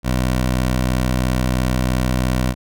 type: tone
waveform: 15% pulse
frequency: 63 Hz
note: B1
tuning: 35 cents sharp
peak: -10 dBFS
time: 0.03-2.55 s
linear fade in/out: 50 ms
effects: none